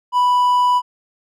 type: tone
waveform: triangle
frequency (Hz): 987.8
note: B5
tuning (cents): 0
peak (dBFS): -10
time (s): 0.12-0.82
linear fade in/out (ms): 50
effects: none